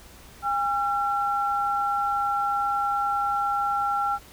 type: tone pair together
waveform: sine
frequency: 809.7 / 1360 Hz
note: G#5 / F6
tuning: -44 / -46 cents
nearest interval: major sixth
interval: 898 cents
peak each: -25 dBFS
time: 0.42-4.19 s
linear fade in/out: 50 ms
effects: added 60 Hz sine -53 dBFS peak until 4.32 s + pink hiss -49 dBFS RMS until 4.32 s